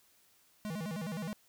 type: tone with vibrato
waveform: square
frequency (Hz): 185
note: F#3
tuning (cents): 0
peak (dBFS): -37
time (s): 0.65-1.33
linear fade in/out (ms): 0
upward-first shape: square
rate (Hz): 9.6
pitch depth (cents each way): 230
effects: white hiss -67 dBFS RMS until 1.48 s